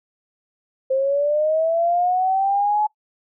sine linear sweep, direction up, 523.3 to 854 Hz, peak -16 dBFS, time 0.9-2.87 s, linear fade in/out 10 ms, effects noise-tail reverb RT60 0.1 s tail -21 dB re dry

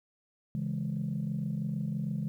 sine chord, C# minor, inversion none, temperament equal, 138.59 / 164.81 / 207.7 Hz, C#3 / E3 / G#3, 0 / 0 / 0 cents, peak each -34 dBFS, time 0.55-2.28 s, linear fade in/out 0 ms, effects tanh soft clip ceiling -24 dBFS + 11-bit

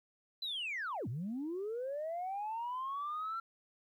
sine linear two-way sweep, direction down then up, 4068 to 103 to 1363 Hz, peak -35 dBFS, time 0.42-3.4 s, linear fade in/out 5 ms, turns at 1.08 s, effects tanh soft clip ceiling -33 dBFS + 12-bit

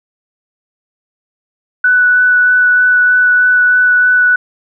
sine tone with vibrato, 1485 Hz, F#6, 6 cents sharp, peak -6 dBFS, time 1.84-4.36 s, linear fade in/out 5 ms, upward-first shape sine, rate 3.2 Hz, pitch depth 9 cents each way, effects none

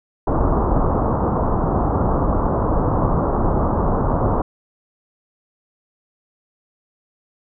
pink low-pass noise, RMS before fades -18 dBFS, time 0.27-4.42 s, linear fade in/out 5 ms, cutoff 1200 Hz, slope 48 dB/octave, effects none

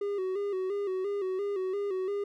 triangle tone with vibrato, 389.3 Hz, G4, 12 cents flat, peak -27 dBFS, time 0.01-2.24 s, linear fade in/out 5 ms, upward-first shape square, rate 2.9 Hz, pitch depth 69 cents each way, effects none

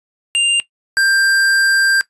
square tone pair in turn, 2794 / 1584.5 Hz, F7 / G6, 0 / +18 cents, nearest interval minor seventh, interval 982 cents, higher first, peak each -12 dBFS, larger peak neither, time 0.35-0.6 / 0.97-2.01 s, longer second, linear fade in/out 0 ms, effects noise-tail reverb RT60 0.1 s tail -17 dB re dry + resampled to 24000 Hz

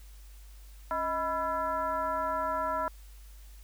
sine tone with frequency modulation, 989 Hz, B5, 2 cents sharp, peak -28 dBFS, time 0.91-2.88 s, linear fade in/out 0 ms, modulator 357 Hz, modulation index 1.2, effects added 50 Hz sine -47 dBFS peak until 3.63 s + white hiss -60 dBFS RMS until 3.63 s

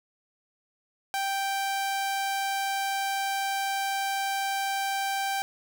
sawtooth tone, 784 Hz, G5, in tune, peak -23 dBFS, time 1.14-5.42 s, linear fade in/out 0 ms, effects none

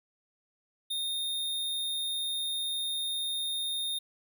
square tone, 3671 Hz, A#7, 27 cents flat, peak -31 dBFS, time 0.9-3.99 s, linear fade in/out 10 ms, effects none

